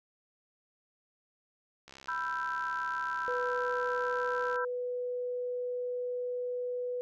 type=click train; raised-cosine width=0.2 ms; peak=-32 dBFS; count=181; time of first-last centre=1.88-4.559 s; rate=67.2 Hz
type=chord; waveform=sine; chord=E minor; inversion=second; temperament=equal with one note detuned; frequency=987.8 / 1335.4 / 1568 Hz; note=B5 / E6 / G6; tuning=0 / +22 / 0 cents; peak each=-36 dBFS; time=2.08-4.65 s; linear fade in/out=5 ms
type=tone; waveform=sine; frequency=493.9 Hz; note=B4; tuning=in tune; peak=-32 dBFS; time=3.28-7.01 s; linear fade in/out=0 ms
effects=none